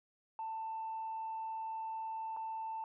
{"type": "tone with dropouts", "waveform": "sine", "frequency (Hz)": 889, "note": "A5", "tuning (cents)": 18, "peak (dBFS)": -37, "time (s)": [0.39, 2.84], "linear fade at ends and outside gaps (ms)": 1, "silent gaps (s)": [2.365, 2.37], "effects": ["tanh soft clip ceiling -34 dBFS"]}